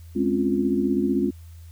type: chord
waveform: sine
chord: Db major seventh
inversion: second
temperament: equal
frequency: 207.7 / 261.6 / 277.2 / 349.2 Hz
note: Ab3 / C4 / Db4 / F4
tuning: 0 / 0 / 0 / 0 cents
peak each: -25 dBFS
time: 0.15-1.31 s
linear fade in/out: 20 ms
effects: added 83 Hz sine -40 dBFS peak until 1.71 s + white hiss -58 dBFS RMS until 1.71 s